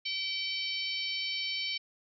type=harmonic tone with a mistuned harmonic; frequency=769 Hz; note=G5; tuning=33 cents flat; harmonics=3 / 4 / 5 / 6 / 7; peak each=-37 / -37 / -41 / -37 / -41 dBFS; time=0.05-1.78 s; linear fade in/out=10 ms; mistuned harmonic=6; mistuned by=-40 cents; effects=none